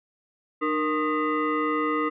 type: tone with frequency modulation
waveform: sine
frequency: 467.2 Hz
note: A#4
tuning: 4 cents sharp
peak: -22 dBFS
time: 0.61-2.1 s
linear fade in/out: 20 ms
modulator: 771 Hz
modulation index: 1.6
effects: none